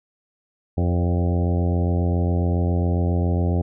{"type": "harmonic tone with a mistuned harmonic", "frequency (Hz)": 87.31, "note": "F2", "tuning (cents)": 0, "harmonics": [1, 2, 3, 4, 5, 6, 7, 8, 9], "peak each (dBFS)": [-19, -25, -29, -31, -33, -35, -36, -37, -38], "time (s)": [0.77, 3.62], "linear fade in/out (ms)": 10, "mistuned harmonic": 6, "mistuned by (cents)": 33, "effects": []}